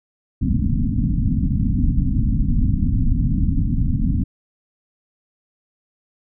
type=low-pass noise; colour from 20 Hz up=pink; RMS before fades=-18 dBFS; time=0.41-4.24 s; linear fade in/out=10 ms; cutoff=280 Hz; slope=96 dB/octave; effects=none